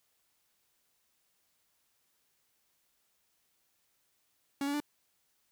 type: tone with pitch steps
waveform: 45% pulse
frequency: 279.3 / 285.4 / 294.1 Hz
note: C#4 / D4 / D4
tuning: +13 / -49 / +3 cents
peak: -31 dBFS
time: 4.61-4.802 s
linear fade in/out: 2 ms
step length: 64 ms
effects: white hiss -75 dBFS RMS until 5.51 s